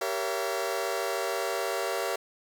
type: chord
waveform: sawtooth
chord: G diminished seventh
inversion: none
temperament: just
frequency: 392 / 470.4 / 564.5 / 677.4 Hz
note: G4 / Bb4 / Db5 / Fb5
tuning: 0 / +16 / +31 / +47 cents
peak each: -30 dBFS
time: 0.01-2.16 s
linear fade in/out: 5 ms
effects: none